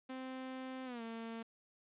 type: tone with pitch glide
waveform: sawtooth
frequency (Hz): 260 to 227.7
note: C4 to A#3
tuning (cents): -11 to -40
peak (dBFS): -39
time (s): 0.09-1.43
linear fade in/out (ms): 10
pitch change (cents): -229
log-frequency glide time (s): 0.85-1.02
effects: resampled to 8000 Hz + 11-bit